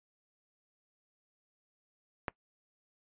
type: click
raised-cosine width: 0.5 ms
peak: -17 dBFS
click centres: 2.282 s
effects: noise-tail reverb RT60 0.1 s tail -23 dB re dry + resampled to 8000 Hz